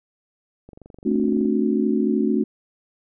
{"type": "click train", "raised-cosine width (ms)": 2, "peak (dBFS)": -29, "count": 19, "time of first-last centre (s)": [0.69, 1.453], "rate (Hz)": 23.6}
{"type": "chord", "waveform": "sine", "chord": "D dominant seventh", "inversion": "second", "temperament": "just", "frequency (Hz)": [220.2, 264.3, 293.7, 367.1], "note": ["A3", "C4", "D4", "F#4"], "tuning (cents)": [2, 18, 0, -14], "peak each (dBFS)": [-21, -24, -24, -24], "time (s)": [1.05, 2.44], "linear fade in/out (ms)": 10}
{"effects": []}